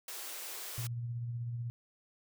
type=high-pass noise; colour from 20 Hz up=white; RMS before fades=-43 dBFS; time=0.08-0.87 s; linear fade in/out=2 ms; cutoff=310 Hz; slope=96 dB/octave
type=tone with tremolo; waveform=sine; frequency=118.8 Hz; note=A#2; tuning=33 cents sharp; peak=-34 dBFS; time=0.78-1.7 s; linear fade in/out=0 ms; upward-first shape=sine; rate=16 Hz; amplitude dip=30%
effects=none